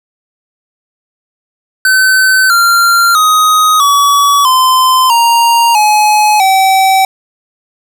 square tone with pitch steps, 1526 / 1383.3 / 1253.9 / 1136.6 / 1030.3 / 934 / 846.6 / 767.4 Hz, G6 / F6 / D#6 / C#6 / C6 / A#5 / G#5 / G5, -47 / -17 / +13 / +43 / -27 / +3 / +33 / -37 cents, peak -6 dBFS, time 1.85-7.05 s, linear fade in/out 2 ms, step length 650 ms, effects none

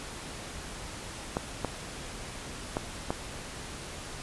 clicks, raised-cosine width 1 ms, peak -14 dBFS, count 4, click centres 1.369 / 1.647 / 2.769 / 3.105 s, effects pink hiss -41 dBFS RMS until 4.22 s + resampled to 24000 Hz

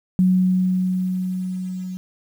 sine tone with level ramp, 184.5 Hz, F#3, 5 cents flat, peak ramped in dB -12 to -27 dBFS, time 0.19-1.97 s, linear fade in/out 0 ms, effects 8-bit

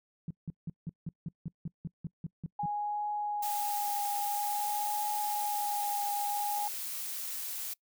sine tone bursts, 164.2 Hz, E3, 6 cents flat, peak -33 dBFS, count 13, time 0.28-2.658 s, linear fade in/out 2 ms, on 26 ms, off 170 ms
sine tone with vibrato, 826 Hz, G#5, 10 cents flat, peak -31 dBFS, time 2.59-6.68 s, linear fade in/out 5 ms, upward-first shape triangle, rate 0.5 Hz, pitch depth 19 cents each way
blue noise, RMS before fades -38 dBFS, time 3.42-7.74 s, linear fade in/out 10 ms
effects noise-tail reverb RT60 0.1 s tail -24 dB re dry

